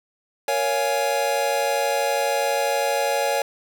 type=chord; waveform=square; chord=Bb minor seventh; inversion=none; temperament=equal with one note detuned; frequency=466.2 / 558.5 / 698.5 / 830.6 Hz; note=Bb4 / Db5 / F5 / Ab5; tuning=0 / +13 / 0 / 0 cents; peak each=-29 / -24 / -29 / -26 dBFS; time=0.48-3.42 s; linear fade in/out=2 ms; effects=none